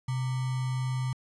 sine tone with sample-and-hold, 128.4 Hz, C3, 32 cents flat, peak -27 dBFS, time 0.08-1.13 s, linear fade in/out 5 ms, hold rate 1050 Hz, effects resampled to 24000 Hz

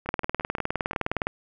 two click trains, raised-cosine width 0.5 ms, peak -10 / -24 dBFS, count 24 / 6, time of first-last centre 0.09-1.269 / 0.06-0.933 s, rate 19.5 / 5.73 Hz, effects none

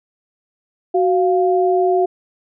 sine tone pair together, 371.2 / 698.5 Hz, F#4 / F5, +6 / 0 cents, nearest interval major seventh, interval 1094 cents, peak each -14 / -17 dBFS, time 0.94-2.06 s, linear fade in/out 10 ms, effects none

